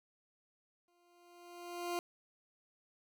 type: tone with exponential growth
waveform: 20% pulse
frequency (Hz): 349.2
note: F4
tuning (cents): 0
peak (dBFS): -29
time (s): 0.88-1.99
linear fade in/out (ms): 1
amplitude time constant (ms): 240
effects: none